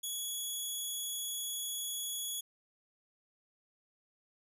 10% pulse tone, 3367 Hz, G#7, 23 cents sharp, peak -28 dBFS, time 0.03-2.41 s, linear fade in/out 10 ms, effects resampled to 32000 Hz

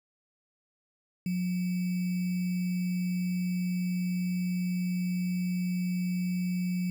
sine tone with sample-and-hold, 180.1 Hz, F#3, 46 cents flat, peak -27 dBFS, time 1.26-6.9 s, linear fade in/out 2 ms, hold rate 2450 Hz, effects none

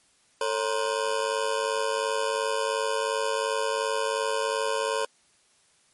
25% pulse ring-modulated tone, 498.6 Hz, B4, 16 cents sharp, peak -18 dBFS, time 0.41-5.05 s, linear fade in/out 2 ms, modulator 51.4 Hz, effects white hiss -63 dBFS RMS until 5.93 s + MP3 48 kbps

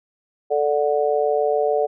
harmonic tone, 146.83 Hz, D3, in tune, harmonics 3 / 4 / 5, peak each -20 / -21 / -23 dBFS, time 0.5-1.87 s, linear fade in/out 20 ms, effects none

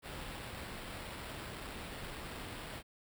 pink noise with sample-and-hold, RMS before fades -45 dBFS, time 0.02-2.83 s, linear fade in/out 50 ms, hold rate 6300 Hz, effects none

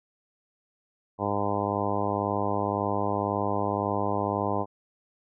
harmonic tone, 101.9 Hz, G#2, 32 cents flat, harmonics 1 / 2 / 3 / 4 / 5 / 6 / 7 / 8 / 9 / 10, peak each -34 / -34 / -34 / -34 / -34 / -34 / -34 / -34 / -34 / -34 dBFS, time 1.18-4.66 s, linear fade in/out 50 ms, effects none

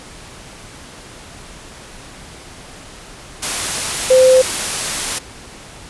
sine tone in noise, 516 Hz, C5, 24 cents flat, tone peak -6 dBFS, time 4.1-4.42 s, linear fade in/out 10 ms, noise white, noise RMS -20 dBFS, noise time 3.42-5.19 s, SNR +11 dB, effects pink hiss -37 dBFS RMS until 5.89 s + resampled to 24000 Hz

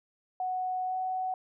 sine tone with pitch glide, 740 to 746.4 Hz, F#5 to F#5, 0 to +15 cents, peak -29 dBFS, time 0.4-1.34 s, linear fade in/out 2 ms, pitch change +15 cents, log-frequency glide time 0.86-0.95 s, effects none

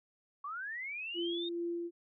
sine linear sweep, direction up, 1100 to 3729 Hz, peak -38 dBFS, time 0.44-1.49 s, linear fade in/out 5 ms
sine tone with tremolo, 342.7 Hz, F4, 33 cents flat, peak -33 dBFS, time 1.14-1.91 s, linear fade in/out 50 ms, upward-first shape sine, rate 2.4 Hz, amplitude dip 30%
effects none

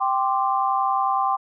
sine chord, G suspended fourth, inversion none, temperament just, 784 / 1045.3 / 1176 Hz, G5 / C6 / D6, 0 / -2 / +2 cents, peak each -22 / -23 / -25 dBFS, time 0-1.37 s, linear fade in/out 20 ms, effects none

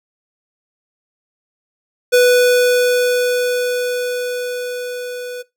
square tone with level ramp, 493.9 Hz, B4, in tune, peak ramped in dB -8 to -26 dBFS, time 2.12-5.43 s, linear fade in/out 20 ms, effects noise-tail reverb RT60 0.2 s tail -20 dB re dry

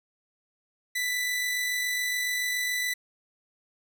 sawtooth tone with amplitude modulation, 1985 Hz, B6, 8 cents sharp, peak -22 dBFS, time 0.95-2.94 s, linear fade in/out 10 ms, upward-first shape sine, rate 47.1 Hz, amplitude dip 25%, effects none

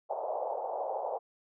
pink band-pass noise, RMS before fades -35 dBFS, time 0.09-1.19 s, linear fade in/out 20 ms, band 500 to 860 Hz, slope 48 dB/octave, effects none

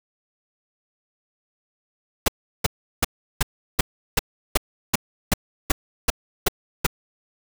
pink noise bursts, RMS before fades -17 dBFS, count 13, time 2.26-6.866 s, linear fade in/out 5 ms, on 22 ms, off 360 ms, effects none

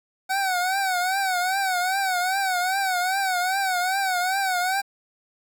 25% pulse tone with vibrato, 750 Hz, F#5, 23 cents sharp, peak -18 dBFS, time 0.29-4.82 s, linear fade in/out 20 ms, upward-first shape triangle, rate 2.5 Hz, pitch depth 110 cents each way, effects 8-bit

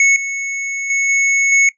square tone with level steps, 2204 Hz, C#7, 11 cents flat, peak -9 / -20 / -14 / -12 / -9 dBFS, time 0-1.69 s, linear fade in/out 2 ms, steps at 0.16 / 0.9 / 1.09 / 1.52 s, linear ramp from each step 2 ms, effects noise-tail reverb RT60 0.1 s tail -19 dB re dry + resampled to 22050 Hz

